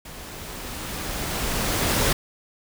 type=noise with level ramp; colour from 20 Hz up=pink; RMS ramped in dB=-40 to -20 dBFS; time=0.05-2.13 s; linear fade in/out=5 ms; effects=none